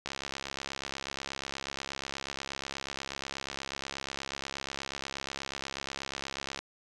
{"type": "click train", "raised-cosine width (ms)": 0.2, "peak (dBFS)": -18, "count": 447, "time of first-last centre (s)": [0.06, 6.59], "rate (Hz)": 68.3, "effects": ["resampled to 22050 Hz"]}